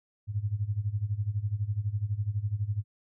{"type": "tone with tremolo", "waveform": "sine", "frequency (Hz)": 103.83, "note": "G#2", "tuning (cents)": 0, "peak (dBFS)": -24, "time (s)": [0.27, 2.84], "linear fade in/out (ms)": 50, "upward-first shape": "sine", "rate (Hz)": 12, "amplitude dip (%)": 85, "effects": []}